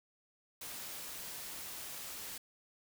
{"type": "noise", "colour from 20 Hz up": "white", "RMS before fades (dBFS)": -45, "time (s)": [0.61, 2.38], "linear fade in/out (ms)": 5, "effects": []}